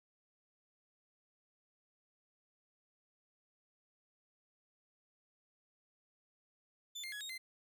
30% pulse tone with pitch steps, 3518 / 2112 / 1679 / 3738 / 2072 Hz, A7 / C7 / G#6 / A#7 / C7, -1 / +16 / +18 / +4 / -17 cents, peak -40 dBFS, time 6.95-7.38 s, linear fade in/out 10 ms, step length 86 ms, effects none

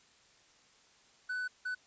triangle tone bursts at uneven times, 1496 Hz, F#6, 19 cents sharp, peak -32 dBFS, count 2, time 1.29-1.48 / 1.65-1.75 s, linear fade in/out 10 ms, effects white hiss -64 dBFS RMS until 1.86 s + resampled to 16000 Hz

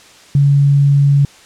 sine tone, 141.3 Hz, C#3, 34 cents sharp, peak -7 dBFS, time 0.35-1.25 s, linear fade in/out 2 ms, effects white hiss -42 dBFS RMS until 1.45 s + low-pass 7000 Hz 12 dB/octave

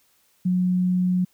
sine tone, 181.7 Hz, F#3, 31 cents flat, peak -18 dBFS, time 0.45-1.25 s, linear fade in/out 10 ms, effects white hiss -63 dBFS RMS until 1.33 s

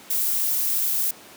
violet noise, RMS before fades -23 dBFS, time 0.1-1.11 s, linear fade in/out 5 ms, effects pink hiss -45 dBFS RMS until 1.36 s + high-pass 200 Hz 12 dB/octave

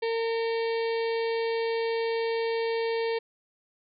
harmonic tone, 456.5 Hz, A#4, 36 cents flat, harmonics 1 / 2 / 4 / 5 / 6 / 7 / 8 / 9 / 10, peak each -26 / -36 / -40 / -40 / -45 / -46 / -47 / -47 / -46 dBFS, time 0.02-3.19 s, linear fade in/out 10 ms, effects none

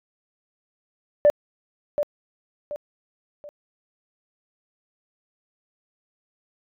sine tone with echo, 587.3 Hz, D5, in tune, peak -10 dBFS, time 1.25-1.3 s, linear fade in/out 0 ms, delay 730 ms, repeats 3, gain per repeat -9 dB, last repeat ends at 3.49 s, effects tanh soft clip ceiling -8 dBFS

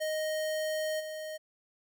square tone with level steps, 622.3 Hz, D#5, in tune, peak -31 / -38 dBFS, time 0-1.38 s, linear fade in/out 20 ms, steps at 0.99 s, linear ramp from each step 20 ms, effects none

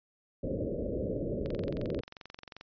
white low-pass noise, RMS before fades -34 dBFS, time 0.43-2.01 s, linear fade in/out 5 ms, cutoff 590 Hz, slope 96 dB/octave
click train, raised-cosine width 0.2 ms, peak -27 dBFS, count 27, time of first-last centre 1.46-2.61 s, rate 22.6 Hz
effects resampled to 11025 Hz

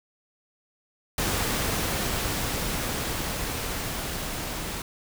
pink noise with level ramp, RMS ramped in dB -26 to -33 dBFS, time 1.18-4.82 s, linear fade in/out 2 ms, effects none

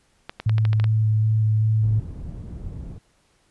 clicks, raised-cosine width 0.3 ms, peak -15 dBFS, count 8, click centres 0.295 / 0.4 / 0.495 / 0.582 / 0.652 / 0.731 / 0.799 / 0.842 s
sine tone with vibrato, 108.9 Hz, A2, 17 cents flat, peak -16 dBFS, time 0.46-2 s, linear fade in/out 5 ms, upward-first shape square, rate 2.6 Hz, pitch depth 9 cents each way
white low-pass noise, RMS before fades -34 dBFS, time 1.82-2.99 s, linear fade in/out 20 ms, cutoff 110 Hz, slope 12 dB/octave
effects pink hiss -63 dBFS RMS until 3.5 s + resampled to 24000 Hz

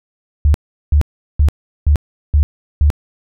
sine tone bursts, 73.42 Hz, D2, in tune, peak -7 dBFS, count 6, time 0.45-2.902 s, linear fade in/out 0 ms, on 92 ms, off 380 ms, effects none

